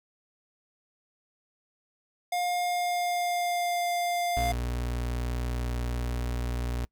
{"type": "tone with pitch glide", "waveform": "square", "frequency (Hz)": [710, 700.2], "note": ["F5", "F5"], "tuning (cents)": [28, 4], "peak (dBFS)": -27, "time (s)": [2.32, 4.52], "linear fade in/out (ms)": 5, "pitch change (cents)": -24, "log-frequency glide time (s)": [2.64, 3.86]}
{"type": "tone", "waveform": "35% pulse", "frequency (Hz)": 60.4, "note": "B1", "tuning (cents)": -38, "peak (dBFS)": -27, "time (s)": [4.37, 6.85], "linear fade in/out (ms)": 0}
{"effects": ["noise-tail reverb RT60 0.1 s tail -25 dB re dry"]}